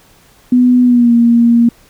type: tone with pitch glide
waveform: sine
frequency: 248.3 to 234.8 Hz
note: B3 to A#3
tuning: +9 to +13 cents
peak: -5 dBFS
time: 0.52-1.69 s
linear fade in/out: 5 ms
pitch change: -96 cents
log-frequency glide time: 0.83-1.13 s
effects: pink hiss -47 dBFS RMS until 1.89 s